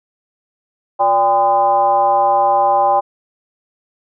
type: tone with frequency modulation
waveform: sine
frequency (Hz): 800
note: G5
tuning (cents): +35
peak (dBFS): -10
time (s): 0.99-3.01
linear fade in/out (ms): 20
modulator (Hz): 220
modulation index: 0.96
effects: none